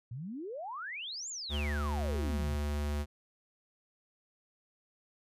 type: exponential two-way sweep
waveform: sine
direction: up then down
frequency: 109.7 to 7480 to 109.7 Hz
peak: -38 dBFS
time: 0.11-2.56 s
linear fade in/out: 5 ms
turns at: 1.29 s
type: tone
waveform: square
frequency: 73.42 Hz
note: D2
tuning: in tune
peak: -32 dBFS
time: 1.49-3.06 s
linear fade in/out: 50 ms
effects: resampled to 32000 Hz